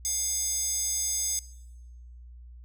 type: tone with high-pass filter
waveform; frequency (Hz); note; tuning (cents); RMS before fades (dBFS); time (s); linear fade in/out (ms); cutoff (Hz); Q
square; 711; F5; +31; -29; 0.05-1.39; 0; 6700; 4.4
effects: noise-tail reverb RT60 1.0 s tail -21 dB re dry + added 60 Hz sine -44 dBFS peak until 2.64 s